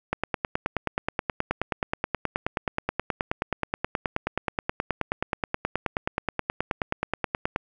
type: click train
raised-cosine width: 0.5 ms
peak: -9 dBFS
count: 71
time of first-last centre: 0.13-7.561 s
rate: 9.42 Hz
effects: none